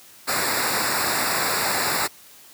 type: noise with comb filter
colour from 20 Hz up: pink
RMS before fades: -23 dBFS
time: 0.27-2.08 s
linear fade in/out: 20 ms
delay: 0.32 ms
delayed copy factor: -0.9
effects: white hiss -48 dBFS RMS until 2.53 s + high-pass 80 Hz 12 dB/octave